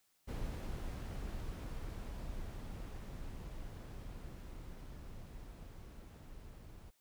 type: noise with level ramp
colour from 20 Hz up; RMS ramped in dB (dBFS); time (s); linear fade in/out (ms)
brown; -40 to -53; 0.27-6.91; 20
effects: white hiss -75 dBFS RMS until 7 s